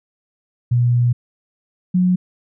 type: tone pair in turn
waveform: sine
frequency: 121.3 / 181.74 Hz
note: B2 / F#3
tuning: -31 / -31 cents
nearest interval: perfect fifth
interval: 700 cents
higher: second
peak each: -12 dBFS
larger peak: neither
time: 0.71-1.13 / 1.94-2.16 s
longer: first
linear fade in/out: 10 ms
effects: none